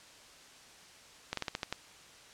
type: slowing click train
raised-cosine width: 0.2 ms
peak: -16 dBFS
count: 7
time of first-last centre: 1.33-1.726 s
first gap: 43 ms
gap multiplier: 1.17
effects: white hiss -55 dBFS RMS until 2.33 s + low-pass 7000 Hz 12 dB/octave